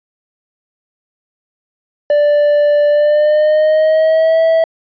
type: tone with pitch glide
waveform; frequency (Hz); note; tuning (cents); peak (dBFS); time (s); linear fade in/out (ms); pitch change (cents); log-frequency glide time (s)
triangle; 587.3 to 651.7; D5 to E5; 0 to -20; -6; 2.1-4.64; 2; +180; 2.89-4.41
effects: resampled to 11025 Hz